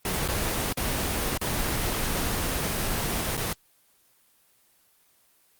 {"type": "noise with dropouts", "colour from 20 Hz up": "pink", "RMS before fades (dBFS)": -27, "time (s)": [0.05, 3.53], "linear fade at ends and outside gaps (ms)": 2, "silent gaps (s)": [[0.278, 0.286], [0.727, 0.772], [1.376, 1.413], [3.369, 3.375]], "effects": ["white hiss -63 dBFS RMS until 5.59 s", "Opus 24 kbps"]}